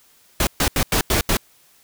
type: noise bursts at uneven times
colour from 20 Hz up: pink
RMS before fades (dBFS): -18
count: 6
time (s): 0.4-0.47 / 0.6-0.68 / 0.76-0.83 / 0.92-1.01 / 1.1-1.21 / 1.29-1.37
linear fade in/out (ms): 2
effects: white hiss -55 dBFS RMS until 1.83 s